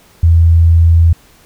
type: tone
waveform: sine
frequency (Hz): 83.2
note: E2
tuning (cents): +17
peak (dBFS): -4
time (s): 0.23-1.13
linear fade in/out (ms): 5
effects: pink hiss -46 dBFS RMS until 1.45 s